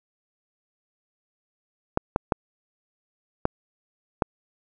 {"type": "clicks", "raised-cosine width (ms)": 1, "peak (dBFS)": -6, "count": 5, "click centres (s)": [1.974, 2.161, 2.322, 3.454, 4.222], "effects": []}